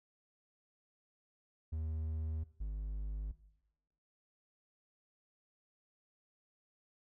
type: tone pair in turn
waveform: triangle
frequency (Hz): 79 / 51.14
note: D#2 / G#1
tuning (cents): +27 / -26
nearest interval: minor sixth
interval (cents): 753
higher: first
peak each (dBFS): -34 / -34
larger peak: neither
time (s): 1.72-2.44 / 2.6-3.32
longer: neither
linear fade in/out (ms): 10
effects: noise-tail reverb RT60 0.9 s tail -17 dB re dry